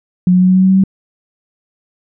sine tone with pitch steps, 180.7 / 182.27 / 183.86 / 185.46 / 187.07 / 188.7 / 190.34 / 192 Hz, F#3 / F#3 / F#3 / F#3 / F#3 / F#3 / F#3 / G3, -41 / -26 / -11 / +4 / +19 / +34 / +49 / -36 cents, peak -6 dBFS, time 0.27-0.838 s, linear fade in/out 2 ms, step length 71 ms, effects none

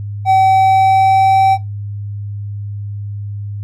triangle tone with pitch glide, 764 to 771.5 Hz, G5 to G5, -45 to -28 cents, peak -5 dBFS, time 0.25-1.58 s, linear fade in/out 50 ms, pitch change +17 cents, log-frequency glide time 0.36-1.42 s, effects noise-tail reverb RT60 0.2 s tail -18 dB re dry + added 102 Hz sine -21 dBFS peak until 3.63 s

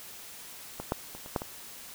clicks, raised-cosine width 1 ms, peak -21 / -13 / -29 / -30 / -13 / -22 dBFS, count 6, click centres 0.8 / 0.921 / 1.15 / 1.261 / 1.362 / 1.419 s, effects white hiss -46 dBFS RMS until 1.94 s

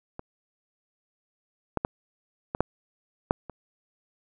clicks, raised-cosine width 1 ms, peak -22 / -11 / -11 / -15 / -7 / -6 / -24 dBFS, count 7, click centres 0.194 / 1.773 / 1.849 / 2.549 / 2.606 / 3.309 / 3.497 s, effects none

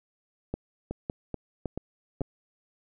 two click trains, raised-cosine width 2 ms, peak -19 / -17 dBFS, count 4 / 4, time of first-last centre 0.91-2.209 / 0.54-2.216 s, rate 2.31 / 1.79 Hz, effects none

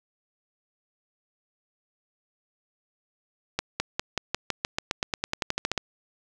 accelerating click train, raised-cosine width 0.2 ms, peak -8 dBFS, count 19, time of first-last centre 3.59-5.778 s, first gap 210 ms, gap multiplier 0.93, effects none

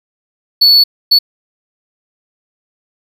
triangle tone bursts at uneven times, 4435 Hz, C#8, in tune, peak -3 dBFS, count 2, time 0.61-0.84 / 1.11-1.19 s, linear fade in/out 10 ms, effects none

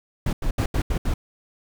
brown noise bursts at uneven times, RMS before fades -22 dBFS, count 6, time 0.26-0.33 / 0.42-0.51 / 0.58-0.66 / 0.74-0.82 / 0.9-0.98 / 1.05-1.14 s, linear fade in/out 5 ms, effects none

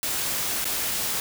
white noise with dropouts, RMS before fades -27 dBFS, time 0.03-1.2 s, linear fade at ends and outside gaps 1 ms, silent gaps 0.644-0.653 s, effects none

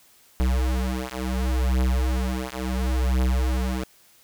square beating tone pair, 63.2 / 63.91 Hz, B1 / C2, +41 / -40 cents, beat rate 0.71 Hz, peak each -25 / -25 dBFS, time 0.4-3.84 s, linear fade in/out 0 ms, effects white hiss -56 dBFS RMS until 4.23 s

